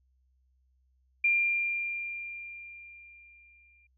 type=tone with exponential decay; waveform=sine; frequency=2390 Hz; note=D7; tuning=30 cents sharp; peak=-21 dBFS; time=1.24-3.87 s; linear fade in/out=5 ms; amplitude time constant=570 ms; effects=added 64 Hz sine -66 dBFS peak until 3.97 s